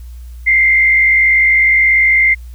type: tone with frequency modulation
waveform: sine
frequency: 2093 Hz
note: C7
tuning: in tune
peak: -7 dBFS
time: 0.46-2.35 s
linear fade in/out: 20 ms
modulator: 58.5 Hz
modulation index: 0.86
effects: added 60 Hz sine -28 dBFS peak until 2.54 s + white hiss -51 dBFS RMS until 2.54 s